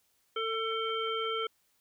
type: harmonic tone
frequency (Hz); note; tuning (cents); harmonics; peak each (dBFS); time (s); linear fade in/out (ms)
447.2; A4; +28; 1 / 3 / 5 / 7; -34 / -34 / -42 / -37; 0.36-1.47; 5
effects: white hiss -72 dBFS RMS until 1.8 s